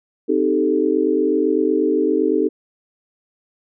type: chord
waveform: sine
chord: A half-diminished seventh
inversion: first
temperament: equal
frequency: 261.6 / 311.1 / 392 / 440 Hz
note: C4 / Eb4 / G4 / A4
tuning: 0 / 0 / 0 / 0 cents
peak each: -23 / -19 / -20 / -20 dBFS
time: 0.28-2.49 s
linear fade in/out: 20 ms
effects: none